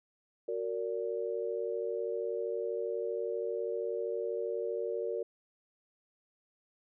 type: chord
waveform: sine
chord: Gb augmented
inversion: none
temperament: just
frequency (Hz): 370 / 462.5 / 578.1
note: Gb4 / Bb4 / D5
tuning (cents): 0 / -14 / -27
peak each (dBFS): -38 / -34 / -39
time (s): 0.48-5.23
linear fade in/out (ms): 5
effects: none